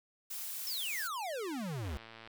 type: noise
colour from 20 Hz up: blue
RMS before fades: -41 dBFS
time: 0.3-1.08 s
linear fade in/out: 10 ms
type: exponential sweep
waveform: square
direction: down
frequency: 5490 to 66.7 Hz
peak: -37 dBFS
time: 0.67-1.97 s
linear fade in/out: 0 ms
type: click train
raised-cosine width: 0.3 ms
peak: -34 dBFS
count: 49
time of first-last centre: 1.85-2.275 s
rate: 113 Hz
effects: none